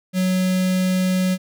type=tone with notch filter; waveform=square; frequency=185 Hz; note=F#3; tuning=in tune; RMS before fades=-19 dBFS; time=0.13-1.38 s; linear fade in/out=50 ms; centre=1000 Hz; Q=1; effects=none